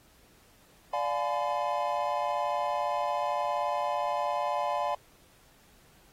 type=chord; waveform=triangle; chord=D diminished seventh; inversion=none; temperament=just; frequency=587.3 / 704.8 / 845.8 / 1014.9 Hz; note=D5 / F5 / Ab5 / Cb6; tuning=0 / +16 / +31 / +47 cents; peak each=-31 dBFS; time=0.93-4.95 s; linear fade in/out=5 ms; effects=pink hiss -61 dBFS RMS until 6.12 s + AAC 48 kbps